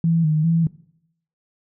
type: tone with vibrato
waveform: sine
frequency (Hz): 160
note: D#3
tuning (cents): +49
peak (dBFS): -15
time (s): 0.04-0.67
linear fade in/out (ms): 2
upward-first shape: square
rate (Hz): 2.5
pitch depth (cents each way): 61
effects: noise-tail reverb RT60 0.7 s tail -19 dB re dry